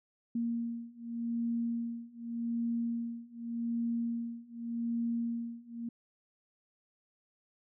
sine beating tone pair, 233.1 / 233.95 Hz, A#3 / A#3, 0 / +6 cents, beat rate 0.85 Hz, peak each -36 / -35 dBFS, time 0.35-5.89 s, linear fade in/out 5 ms, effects none

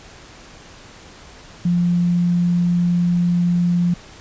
sine tone, 174.61 Hz, F3, in tune, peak -14 dBFS, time 1.65-3.94 s, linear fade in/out 5 ms, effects pink hiss -42 dBFS RMS until 4.2 s + resampled to 16000 Hz

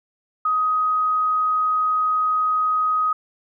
sine tone, 1256 Hz, D#6, 16 cents sharp, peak -17 dBFS, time 0.45-3.13 s, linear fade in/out 5 ms, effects none

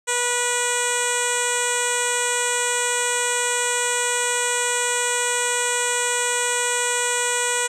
10% pulse tone with low-pass filter, 486.9 Hz, B4, 25 cents flat, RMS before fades -22 dBFS, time 0.07-7.68 s, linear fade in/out 20 ms, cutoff 8400 Hz, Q 5.9, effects none

